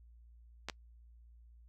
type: clicks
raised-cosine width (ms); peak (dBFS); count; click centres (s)
0.2; -21; 2; 0.686 / 0.698
effects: noise-tail reverb RT60 0.1 s tail -25 dB re dry + added 58 Hz sine -56 dBFS peak until 1.68 s